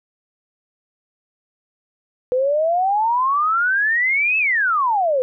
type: exponential two-way sweep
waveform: sine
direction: up then down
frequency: 493.9 to 2637 to 493.9 Hz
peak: -15 dBFS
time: 2.32-5.22 s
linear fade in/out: 0 ms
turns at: 4.38 s
effects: none